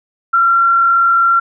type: tone with frequency modulation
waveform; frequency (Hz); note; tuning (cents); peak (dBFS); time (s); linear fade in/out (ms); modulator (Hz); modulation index
sine; 1368; F6; -36; -8; 0.33-1.4; 10; 34.7; 0.49
effects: none